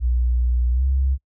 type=tone with pitch glide; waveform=sine; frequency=60.7 to 66.58 Hz; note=B1 to C2; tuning=-29 to +31 cents; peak=-16 dBFS; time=0-1.18 s; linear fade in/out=50 ms; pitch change=+160 cents; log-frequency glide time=0.72-0.85 s; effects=noise-tail reverb RT60 0.1 s tail -26 dB re dry